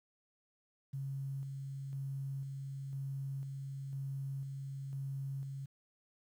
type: tone with tremolo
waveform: sine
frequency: 136.7 Hz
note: C#3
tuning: 24 cents flat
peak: -37 dBFS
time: 0.93-5.66 s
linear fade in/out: 10 ms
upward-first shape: square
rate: 1 Hz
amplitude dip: 30%
effects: 11-bit